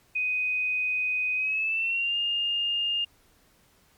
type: tone with pitch glide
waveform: sine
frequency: 2500 to 2822 Hz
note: D#7 to F7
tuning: +8 to +17 cents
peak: -24 dBFS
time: 0.15-3.05 s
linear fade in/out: 10 ms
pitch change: +209 cents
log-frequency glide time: 1.35-2.17 s
effects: pink hiss -62 dBFS RMS until 3.97 s + MP3 96 kbps